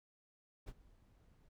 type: noise with ADSR envelope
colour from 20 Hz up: brown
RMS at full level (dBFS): -45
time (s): 0.66-1.49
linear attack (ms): 21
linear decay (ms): 46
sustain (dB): -21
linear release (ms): 11
effects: none